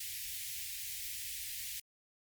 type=band-stop noise; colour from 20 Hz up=white; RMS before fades=-42 dBFS; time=0-1.8 s; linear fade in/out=5 ms; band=120 to 1900 Hz; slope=48 dB/octave; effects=Opus 48 kbps